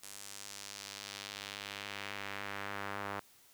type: tone with band-pass filter sweep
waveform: sawtooth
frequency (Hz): 100.4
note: G2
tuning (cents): +42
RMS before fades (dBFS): -44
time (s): 0.03-3.2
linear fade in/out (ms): 5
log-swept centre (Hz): 9100 to 1200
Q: 1.2
effects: white hiss -63 dBFS RMS until 3.53 s